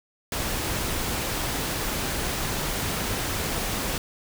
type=noise; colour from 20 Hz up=pink; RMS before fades=-28 dBFS; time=0.32-3.98 s; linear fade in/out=2 ms; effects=none